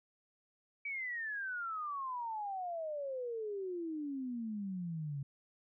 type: exponential sweep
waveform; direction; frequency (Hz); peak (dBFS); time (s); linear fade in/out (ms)
sine; down; 2300 to 135.9; -37; 0.85-5.23; 5
effects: none